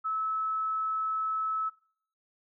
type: tone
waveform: sine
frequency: 1300 Hz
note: E6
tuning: 24 cents flat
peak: -28 dBFS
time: 0.04-1.7 s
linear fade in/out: 20 ms
effects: noise-tail reverb RT60 0.6 s tail -21 dB re dry